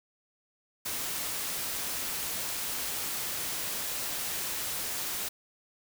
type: noise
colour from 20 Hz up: white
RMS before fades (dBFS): -34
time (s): 0.85-5.29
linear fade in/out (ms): 10
effects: none